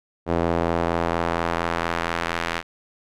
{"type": "tone with band-pass filter sweep", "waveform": "sawtooth", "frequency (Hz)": 84.3, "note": "E2", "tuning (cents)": 39, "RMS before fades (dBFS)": -24, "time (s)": [0.26, 2.63], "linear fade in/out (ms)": 50, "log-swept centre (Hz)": [520, 2000], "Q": 0.88, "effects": []}